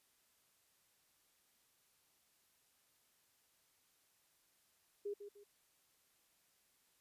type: tone with echo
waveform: sine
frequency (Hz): 407.6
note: G#4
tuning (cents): -32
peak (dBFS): -39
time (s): 5.05-5.14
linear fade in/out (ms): 10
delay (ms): 150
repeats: 2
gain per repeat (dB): -9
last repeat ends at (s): 5.44
effects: white hiss -75 dBFS RMS until 7 s + resampled to 32000 Hz